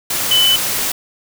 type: tone in noise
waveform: sine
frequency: 3006 Hz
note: F#7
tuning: 27 cents sharp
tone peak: -10 dBFS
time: 0.31-0.56 s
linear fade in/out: 5 ms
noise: white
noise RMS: -19 dBFS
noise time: 0.1-0.92 s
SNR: +6 dB
effects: none